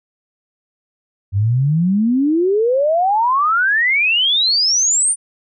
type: exponential sweep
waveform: sine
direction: up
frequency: 94.3 to 9397 Hz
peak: -12 dBFS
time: 1.32-5.16 s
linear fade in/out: 50 ms
effects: none